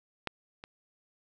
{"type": "clicks", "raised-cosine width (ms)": 0.3, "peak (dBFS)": [-16, -27], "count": 2, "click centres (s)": [0.273, 0.639], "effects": []}